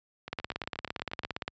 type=two click trains; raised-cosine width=0.3 ms; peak=-16 / -23 dBFS; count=21 / 9; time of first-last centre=0.33-1.479 / 0.28-1.235 s; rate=17.4 / 8.38 Hz; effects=high-pass 60 Hz 12 dB/octave + resampled to 16000 Hz